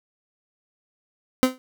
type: tone with exponential decay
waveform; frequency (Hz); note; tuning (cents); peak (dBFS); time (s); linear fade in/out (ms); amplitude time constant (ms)
30% pulse; 257.3; C4; -29; -8; 1.43-1.58; 0; 31
effects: none